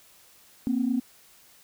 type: tone pair together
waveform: sine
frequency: 235.1 / 263.9 Hz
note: A#3 / C4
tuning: +15 / +15 cents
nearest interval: major second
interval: 200 cents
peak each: -25 dBFS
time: 0.67-1 s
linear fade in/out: 0 ms
effects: tanh soft clip ceiling -15 dBFS + white hiss -56 dBFS RMS until 1.63 s